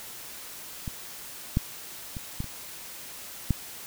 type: clicks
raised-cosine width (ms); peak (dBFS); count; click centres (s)
5; -20 / -10 / -23 / -18 / -27 / -10; 6; 0.878 / 1.571 / 2.168 / 2.404 / 2.443 / 3.507
effects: white hiss -42 dBFS RMS until 3.86 s